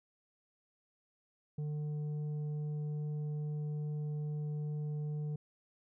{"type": "tone with tanh clipping", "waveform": "triangle", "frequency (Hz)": 149.8, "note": "D3", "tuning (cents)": 35, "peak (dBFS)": -36, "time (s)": [1.58, 5.36], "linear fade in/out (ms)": 5, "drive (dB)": 10, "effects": []}